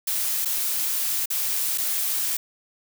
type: noise with dropouts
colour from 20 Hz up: blue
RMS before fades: -25 dBFS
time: 0.07-2.37 s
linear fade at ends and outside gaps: 5 ms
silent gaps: 0.45-0.455 / 1.258-1.302 / 1.777-1.781 s
effects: none